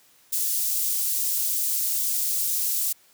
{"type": "high-pass noise", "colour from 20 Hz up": "white", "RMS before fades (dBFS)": -25, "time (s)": [0.32, 2.93], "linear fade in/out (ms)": 10, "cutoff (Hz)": 6900, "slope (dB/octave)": 12, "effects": ["white hiss -58 dBFS RMS until 3.13 s", "high-pass 80 Hz 12 dB/octave"]}